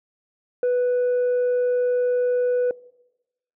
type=tone; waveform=sine; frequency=493.9 Hz; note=B4; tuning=in tune; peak=-15 dBFS; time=0.63-2.71 s; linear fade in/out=2 ms; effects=noise-tail reverb RT60 1.0 s tail -23 dB re dry + tanh soft clip ceiling -17 dBFS